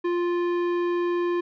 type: tone with tanh clipping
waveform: triangle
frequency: 349.2 Hz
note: F4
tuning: in tune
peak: -24 dBFS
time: 0.04-1.41 s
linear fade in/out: 10 ms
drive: 18 dB
effects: none